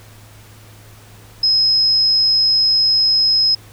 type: tone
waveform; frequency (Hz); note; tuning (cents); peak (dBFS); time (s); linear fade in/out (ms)
sine; 5120; D#8; +49; -11; 1.43-3.55; 5
effects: added 106 Hz sine -42 dBFS peak until 3.72 s + pink hiss -45 dBFS RMS until 3.72 s